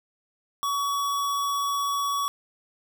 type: tone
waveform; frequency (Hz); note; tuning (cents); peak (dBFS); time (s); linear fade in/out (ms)
square; 1129; C#6; +31; -25; 0.63-2.28; 0
effects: none